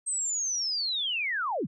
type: linear sweep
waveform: sine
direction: down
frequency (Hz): 8372 to 98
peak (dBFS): -27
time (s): 0.06-1.67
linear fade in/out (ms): 20
effects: none